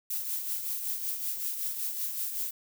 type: noise with tremolo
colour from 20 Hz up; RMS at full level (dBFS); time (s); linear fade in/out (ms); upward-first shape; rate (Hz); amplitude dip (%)
violet; -31; 0.1-2.51; 5; triangle; 5.3; 55
effects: none